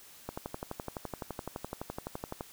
click train, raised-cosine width 1 ms, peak -22 dBFS, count 26, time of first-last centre 0.29-2.409 s, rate 11.8 Hz, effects white hiss -54 dBFS RMS until 2.52 s

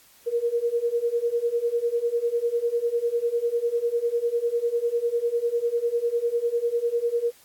sine beating tone pair, 466.4 / 476.4 Hz, A#4 / A#4, +1 / +38 cents, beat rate 10 Hz, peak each -26 / -24 dBFS, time 0.26-7.32 s, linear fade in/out 20 ms, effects white hiss -55 dBFS RMS until 7.44 s + AAC 64 kbps

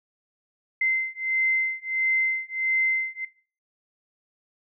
sine beating tone pair, 2072 / 2073.5 Hz, C7 / C7, -17 / -16 cents, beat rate 1.5 Hz, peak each -26 dBFS, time 0.81-3.25 s, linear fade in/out 5 ms, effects noise-tail reverb RT60 0.4 s tail -19 dB re dry

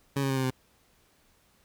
20% pulse tone with pitch steps, 138.59 / 136.21 / 133.87 / 131.57 / 129.31 Hz, C#3 / C#3 / C3 / C3 / C3, 0 / -30 / +40 / +10 / -20 cents, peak -21 dBFS, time 0.16-0.505 s, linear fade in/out 5 ms, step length 69 ms, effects pink hiss -65 dBFS RMS until 1.64 s

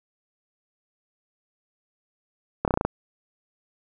slowing click train, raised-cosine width 1 ms, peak -7 dBFS, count 7, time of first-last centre 2.65-2.85 s, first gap 28 ms, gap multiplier 1.07, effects none

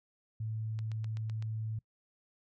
sine tone, 110 Hz, A2, in tune, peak -34 dBFS, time 0.4-1.79 s, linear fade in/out 5 ms
click train, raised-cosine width 0.2 ms, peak -33 dBFS, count 6, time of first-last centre 0.79-1.425 s, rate 7.88 Hz
effects noise-tail reverb RT60 0.1 s tail -25 dB re dry

